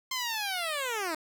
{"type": "linear sweep", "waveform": "10% pulse", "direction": "down", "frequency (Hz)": [1058, 301.7], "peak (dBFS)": -22, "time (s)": [0.11, 1.15], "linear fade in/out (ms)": 5, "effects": ["8-bit"]}